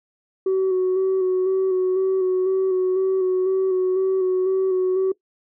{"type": "tone with vibrato", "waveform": "sine", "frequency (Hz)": 375, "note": "F#4", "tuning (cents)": 23, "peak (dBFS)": -15, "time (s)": [0.46, 5.12], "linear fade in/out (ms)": 5, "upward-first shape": "square", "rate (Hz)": 2, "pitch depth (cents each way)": 22, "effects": ["noise-tail reverb RT60 0.1 s tail -20 dB re dry", "tanh soft clip ceiling -15 dBFS"]}